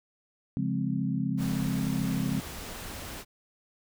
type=chord; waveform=sine; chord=Db major seventh; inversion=none; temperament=equal; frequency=138.59 / 174.61 / 207.7 / 261.6 Hz; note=Db3 / F3 / Ab3 / C4; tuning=0 / 0 / 0 / 0 cents; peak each=-32 dBFS; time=0.57-2.4 s; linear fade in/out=0 ms
type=noise; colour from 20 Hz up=pink; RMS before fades=-40 dBFS; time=1.37-3.25 s; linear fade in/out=50 ms
effects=none